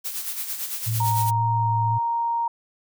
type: noise with tremolo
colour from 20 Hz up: blue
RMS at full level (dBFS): -28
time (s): 0.04-1.31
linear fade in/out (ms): 20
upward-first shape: sine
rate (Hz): 8.9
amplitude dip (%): 55
type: tone with vibrato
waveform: sine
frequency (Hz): 111.3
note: A2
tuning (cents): +20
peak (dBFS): -22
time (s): 0.86-1.99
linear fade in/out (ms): 20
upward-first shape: square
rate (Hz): 1.9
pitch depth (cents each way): 12
type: tone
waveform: sine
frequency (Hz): 932.3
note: A#5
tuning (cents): 0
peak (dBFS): -21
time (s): 1-2.48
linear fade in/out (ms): 5
effects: none